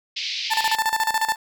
white band-pass noise, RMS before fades -28 dBFS, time 0.16-0.76 s, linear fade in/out 10 ms, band 2200 to 5100 Hz, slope 48 dB/octave
30% pulse tone with tremolo, 885 Hz, A5, 10 cents sharp, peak -15 dBFS, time 0.5-1.36 s, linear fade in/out 20 ms, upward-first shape square, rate 14 Hz, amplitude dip 75%
effects none

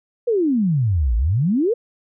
sine exponential two-way sweep, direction down then up, 500 to 52.9 to 500 Hz, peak -15 dBFS, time 0.27-1.74 s, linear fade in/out 10 ms, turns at 1.16 s, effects none

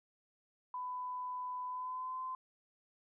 sine tone with pitch glide, 1000 to 1029.9 Hz, B5 to C6, +21 to -28 cents, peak -38 dBFS, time 0.74-2.35 s, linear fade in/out 2 ms, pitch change +51 cents, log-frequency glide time 1.66-2.21 s, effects none

